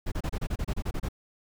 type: noise bursts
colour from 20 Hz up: brown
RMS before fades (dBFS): -29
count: 12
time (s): 0.06-1.087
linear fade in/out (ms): 10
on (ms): 59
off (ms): 29
effects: none